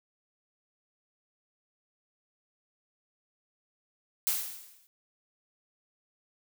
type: noise with exponential decay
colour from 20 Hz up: blue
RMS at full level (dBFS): -26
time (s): 4.27-4.87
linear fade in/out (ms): 0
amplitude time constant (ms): 130
effects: none